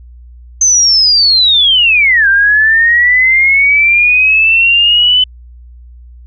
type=linear two-way sweep; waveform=sine; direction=down then up; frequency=6272 to 1568 to 3025 Hz; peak=-5 dBFS; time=0.61-5.24 s; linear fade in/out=5 ms; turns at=2.28 s; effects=added 60 Hz sine -32 dBFS peak until 6.26 s